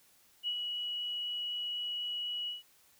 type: tone with ADSR envelope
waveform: sine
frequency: 2926 Hz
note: F#7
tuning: 20 cents flat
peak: -30 dBFS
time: 0.43-2.63 s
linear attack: 45 ms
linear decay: 69 ms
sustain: -4 dB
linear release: 150 ms
effects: white hiss -65 dBFS RMS until 2.99 s